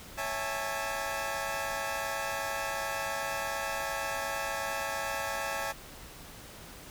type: chord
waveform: 20% pulse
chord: A major seventh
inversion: first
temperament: equal with one note detuned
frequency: 554.4 / 659.3 / 817.3 / 880 Hz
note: C#5 / E5 / G#5 / A5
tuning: 0 / 0 / -28 / 0 cents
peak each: -33 dBFS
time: 0.17-5.73 s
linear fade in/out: 20 ms
effects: pink hiss -48 dBFS RMS until 6.9 s